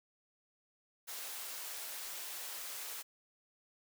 white high-pass noise, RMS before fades -44 dBFS, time 1.07-3.03 s, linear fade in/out 20 ms, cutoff 490 Hz, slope 12 dB/octave, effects none

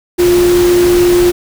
sine tone in noise, 352.8 Hz, F4, 18 cents sharp, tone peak -6 dBFS, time 0.18-1.32 s, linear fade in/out 20 ms, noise pink, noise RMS -19 dBFS, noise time 0.18-1.32 s, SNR +10 dB, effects none

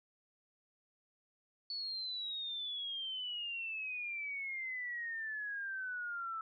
sine exponential sweep, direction down, 4458 to 1311 Hz, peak -38 dBFS, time 1.7-6.41 s, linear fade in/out 2 ms, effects none

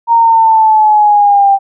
sine linear sweep, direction down, 933 to 784 Hz, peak -4 dBFS, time 0.07-1.59 s, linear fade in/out 50 ms, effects none

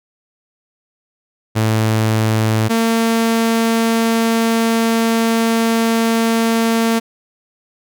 sawtooth tone pair in turn, 110 / 227.6 Hz, A2 / A#3, 0 / -41 cents, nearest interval octave + minor second, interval 1259 cents, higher second, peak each -9 dBFS, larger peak neither, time 1.55-2.69 / 2.69-7 s, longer second, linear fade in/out 20 ms, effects none

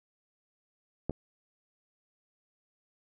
clicks, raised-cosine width 2 ms, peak -17 / -28 dBFS, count 2, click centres 1.096 / 1.108 s, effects none

